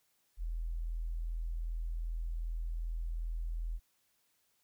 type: tone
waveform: sine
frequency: 41.29 Hz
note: E1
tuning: 4 cents sharp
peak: -34 dBFS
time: 0.37-3.8 s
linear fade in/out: 50 ms
effects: white hiss -75 dBFS RMS until 4.63 s